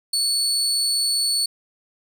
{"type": "tone", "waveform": "30% pulse", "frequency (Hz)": 4435, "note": "C#8", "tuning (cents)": 0, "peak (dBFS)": -16, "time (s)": [0.13, 1.46], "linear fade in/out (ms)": 5, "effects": []}